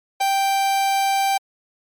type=tone; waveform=45% pulse; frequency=784 Hz; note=G5; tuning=in tune; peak=-17 dBFS; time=0.2-1.38 s; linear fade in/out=10 ms; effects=MP3 64 kbps